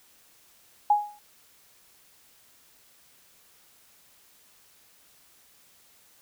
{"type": "tone with exponential decay", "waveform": "sine", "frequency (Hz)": 830.6, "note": "G#5", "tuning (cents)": 0, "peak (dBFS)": -14, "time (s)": [0.9, 1.19], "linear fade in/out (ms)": 5, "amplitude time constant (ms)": 61, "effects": ["white hiss -59 dBFS RMS until 6.21 s"]}